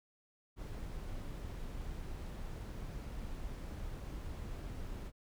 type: noise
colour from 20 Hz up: brown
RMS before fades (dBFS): -43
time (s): 0.56-5.12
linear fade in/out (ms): 50
effects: none